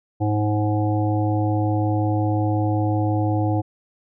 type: harmonic tone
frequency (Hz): 105.5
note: G#2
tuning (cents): +28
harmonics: 1 / 3 / 5 / 7 / 8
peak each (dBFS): -20 / -23 / -30 / -28 / -33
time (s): 0.2-3.62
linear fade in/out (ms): 20
effects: none